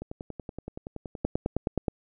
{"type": "two click trains", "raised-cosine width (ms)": 2, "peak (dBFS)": [-23, -12], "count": [14, 7], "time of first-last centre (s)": [[0.02, 1.246], [1.25, 1.882]], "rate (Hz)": [10.6, 9.49], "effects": []}